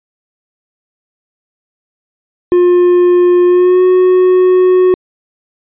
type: tone with pitch glide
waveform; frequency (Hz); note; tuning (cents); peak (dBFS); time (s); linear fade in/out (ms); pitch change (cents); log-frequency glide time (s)
triangle; 355.3 to 367.4; F4 to F#4; +30 to -12; -3; 2.52-4.94; 0; +58; 3.46-3.83
effects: resampled to 8000 Hz